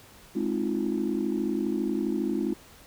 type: chord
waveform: sine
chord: F minor seventh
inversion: first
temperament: just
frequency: 209.5 / 261.9 / 314.3 / 349.2 Hz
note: Ab3 / C4 / Eb4 / F4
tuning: +15 / +2 / +18 / 0 cents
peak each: -30 dBFS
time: 0.35-2.54 s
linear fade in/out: 10 ms
effects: tanh soft clip ceiling -17 dBFS + pink hiss -52 dBFS RMS until 2.86 s